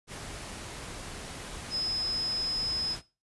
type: tone in noise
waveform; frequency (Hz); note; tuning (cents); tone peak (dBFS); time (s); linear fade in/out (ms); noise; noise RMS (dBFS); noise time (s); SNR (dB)
sine; 5100; D#8; +42; -28; 1.7-2.97; 50; pink; -41; 0.07-3.02; +10
effects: noise-tail reverb RT60 0.3 s tail -19 dB re dry + resampled to 24000 Hz